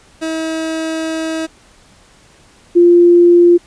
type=tone pair in turn; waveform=30% pulse / sine; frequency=321 / 347.7 Hz; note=E4 / F4; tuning=-46 / -8 cents; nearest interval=minor second; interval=138 cents; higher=second; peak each=-15 / -4 dBFS; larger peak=second; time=0.21-1.47 / 2.75-3.58 s; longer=first; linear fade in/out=20 ms; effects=pink hiss -47 dBFS RMS until 3.66 s + resampled to 22050 Hz